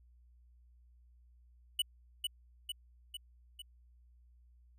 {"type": "tone with echo", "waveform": "square", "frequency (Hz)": 2960, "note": "F#7", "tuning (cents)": 0, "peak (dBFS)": -29, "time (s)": [1.79, 1.82], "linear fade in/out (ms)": 5, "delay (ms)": 450, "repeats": 4, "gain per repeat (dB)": -4, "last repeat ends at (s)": 3.62, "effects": ["added 60 Hz sine -60 dBFS peak until 4.78 s"]}